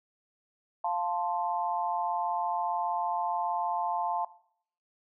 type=chord; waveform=sine; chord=F major; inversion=none; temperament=equal; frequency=698.5 / 880 / 1046.5 Hz; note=F5 / A5 / C6; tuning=0 / 0 / 0 cents; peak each=-32 / -30 / -35 dBFS; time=0.84-4.25 s; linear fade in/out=5 ms; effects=noise-tail reverb RT60 0.6 s tail -18 dB re dry